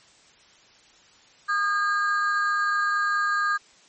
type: ring-modulated tone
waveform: triangle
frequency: 1422 Hz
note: F6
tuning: 31 cents sharp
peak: -16 dBFS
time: 1.48-3.58 s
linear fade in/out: 20 ms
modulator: 199 Hz
effects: white hiss -55 dBFS RMS until 3.88 s + MP3 32 kbps